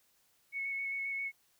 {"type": "tone with vibrato", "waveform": "sine", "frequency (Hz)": 2205, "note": "C#7", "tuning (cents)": -10, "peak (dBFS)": -34, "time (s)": [0.52, 1.32], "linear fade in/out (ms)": 50, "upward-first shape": "square", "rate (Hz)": 7.5, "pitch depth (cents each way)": 11, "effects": ["white hiss -71 dBFS RMS until 1.59 s"]}